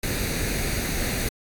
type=noise with comb filter; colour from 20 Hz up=pink; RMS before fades=-26 dBFS; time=0.03-1.29 s; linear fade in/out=5 ms; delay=0.47 ms; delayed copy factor=+0.6; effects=AAC 64 kbps